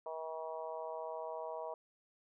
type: harmonic tone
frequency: 160.2 Hz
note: E3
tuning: 49 cents flat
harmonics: 3 / 4 / 5 / 6 / 7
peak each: -46 / -43 / -50 / -46 / -54 dBFS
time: 0.06-1.74 s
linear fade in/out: 2 ms
effects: none